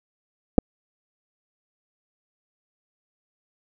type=clicks; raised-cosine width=2 ms; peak=-3 dBFS; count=2; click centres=0.582 / 0.586 s; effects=none